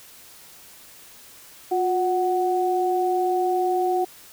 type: tone pair together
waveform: sine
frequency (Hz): 358.6 / 742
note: F4 / F#5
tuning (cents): +46 / +5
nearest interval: octave + minor second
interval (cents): 1259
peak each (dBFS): -22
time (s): 1.71-4.05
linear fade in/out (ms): 10
effects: white hiss -47 dBFS RMS until 4.32 s